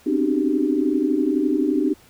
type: tone cluster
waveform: sine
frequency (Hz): 259.2 / 271.4 / 302.7 / 377.5 / 399.6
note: C4 / C#4 / D#4 / F#4 / G4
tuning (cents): -16 / -36 / -48 / +35 / +33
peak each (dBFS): -26 / -24 / -20 / -26 / -28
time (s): 0.06-1.94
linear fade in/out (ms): 10
effects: pink hiss -52 dBFS RMS until 2.09 s

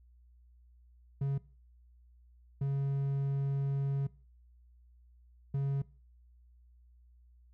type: tone bursts at uneven times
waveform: triangle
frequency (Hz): 138.4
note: C#3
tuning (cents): -2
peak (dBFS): -27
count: 3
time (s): 1.21-1.38 / 2.61-4.07 / 5.54-5.82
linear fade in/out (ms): 5
effects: noise-tail reverb RT60 0.4 s tail -21 dB re dry + added 60 Hz sine -58 dBFS peak until 7.53 s

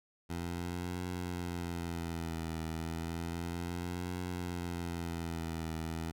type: tone with vibrato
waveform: 15% pulse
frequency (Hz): 85.1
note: F2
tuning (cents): -44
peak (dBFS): -30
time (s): 0.29-6.12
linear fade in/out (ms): 20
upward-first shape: triangle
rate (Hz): 0.32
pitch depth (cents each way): 97
effects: none

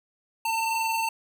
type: tone pair together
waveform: square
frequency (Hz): 901 / 2681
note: A5 / E7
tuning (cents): +41 / +29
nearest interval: octave + perfect fifth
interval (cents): 1888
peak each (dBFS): -26 / -32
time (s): 0.45-1.09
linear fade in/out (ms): 5
effects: none

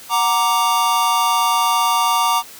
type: chord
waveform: square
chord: Gb augmented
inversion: none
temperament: equal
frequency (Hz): 740 / 932.3 / 1174.7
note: Gb5 / Bb5 / D6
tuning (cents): 0 / 0 / 0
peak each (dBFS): -24 / -18 / -19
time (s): 0.09-2.43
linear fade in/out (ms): 50
effects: white hiss -39 dBFS RMS until 2.59 s + high-pass 80 Hz 12 dB/octave

